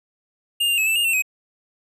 square tone with pitch steps, 2818 / 2791 / 2584 / 2649 / 2830 / 2702 / 2526 Hz, F7 / F7 / E7 / E7 / F7 / E7 / D#7, +15 / -2 / -35 / +8 / +22 / +42 / +26 cents, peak -18 dBFS, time 0.6-1.223 s, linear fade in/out 10 ms, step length 89 ms, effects none

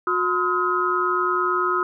sine tone cluster, 362 / 1023 / 1271 / 1420 Hz, F#4 / C6 / D#6 / F6, -38 / -39 / +36 / +28 cents, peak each -25 / -27 / -21 / -28 dBFS, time 0.07-1.83 s, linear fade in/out 2 ms, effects none

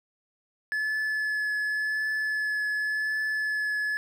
triangle tone with vibrato, 1719 Hz, A6, 41 cents flat, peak -24 dBFS, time 0.72-3.97 s, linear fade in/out 0 ms, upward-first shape triangle, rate 0.9 Hz, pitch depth 14 cents each way, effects none

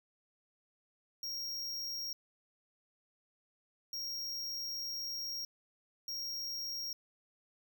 square tone bursts at uneven times, 5588 Hz, F8, in tune, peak -38 dBFS, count 3, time 1.23-2.13 / 3.93-5.45 / 6.08-6.93 s, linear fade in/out 2 ms, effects none

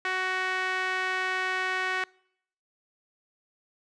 sawtooth tone with band-pass filter, 372.6 Hz, F#4, 12 cents sharp, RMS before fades -29 dBFS, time 0.05-2.04 s, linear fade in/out 2 ms, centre 1800 Hz, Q 2, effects noise-tail reverb RT60 0.7 s tail -25 dB re dry + resampled to 22050 Hz

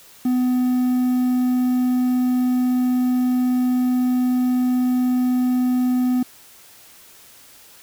triangle tone with quantisation, 250.9 Hz, B3, 28 cents sharp, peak -14 dBFS, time 0.25-6.23 s, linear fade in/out 5 ms, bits 7, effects white hiss -47 dBFS RMS until 7.82 s

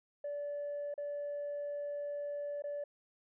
sine tone with dropouts, 579 Hz, D5, 25 cents flat, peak -35 dBFS, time 0.24-2.84 s, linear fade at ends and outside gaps 5 ms, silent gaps 0.941-0.978 / 2.622-2.639 s, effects tanh soft clip ceiling -34 dBFS

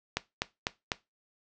click train, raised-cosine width 0.2 ms, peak -10 dBFS, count 4, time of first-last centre 0.17-0.918 s, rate 4.01 Hz, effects noise-tail reverb RT60 0.2 s tail -17 dB re dry + low-pass 7000 Hz 12 dB/octave

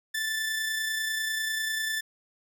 sawtooth tone with amplitude modulation, 1760 Hz, A6, in tune, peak -23 dBFS, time 0.14-2.01 s, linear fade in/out 10 ms, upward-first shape sine, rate 30.1 Hz, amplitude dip 30%, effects none

